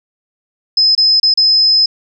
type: tone with dropouts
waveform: sine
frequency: 5100 Hz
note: D#8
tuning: 42 cents sharp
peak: -7 dBFS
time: 0.77-1.86 s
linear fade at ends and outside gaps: 5 ms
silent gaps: 0.951-0.977 / 1.2-1.23 / 1.34-1.374 s
effects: none